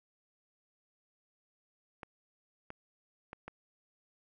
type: clicks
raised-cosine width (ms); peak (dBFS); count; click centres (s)
0.5; -28; 4; 2.032 / 2.704 / 3.331 / 3.48
effects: none